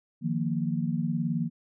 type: chord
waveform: sine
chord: Eb suspended second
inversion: none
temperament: equal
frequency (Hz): 155.56 / 174.61 / 233.1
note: Eb3 / F3 / Bb3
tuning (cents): 0 / 0 / 0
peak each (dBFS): -30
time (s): 0.21-1.5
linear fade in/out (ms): 50
effects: none